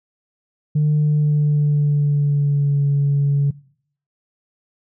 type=tone with pitch glide; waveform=sine; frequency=150.2 to 141.77 Hz; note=D3 to C#3; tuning=+39 to +39 cents; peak=-12 dBFS; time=0.75-3.51 s; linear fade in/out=10 ms; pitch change=-100 cents; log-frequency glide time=1.04-2.84 s; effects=noise-tail reverb RT60 0.6 s tail -22 dB re dry + tanh soft clip ceiling -11 dBFS